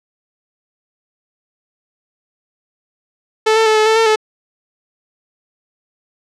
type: tone with pitch steps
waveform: sawtooth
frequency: 437.3 / 445.9 / 435 / 431.3 / 441.8 / 450.8 / 432.9 Hz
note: A4 / A4 / A4 / A4 / A4 / A4 / A4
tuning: -11 / +23 / -20 / -35 / +7 / +42 / -28 cents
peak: -6 dBFS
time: 3.46-4.16 s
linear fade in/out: 10 ms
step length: 100 ms
effects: low-pass 6000 Hz 12 dB/octave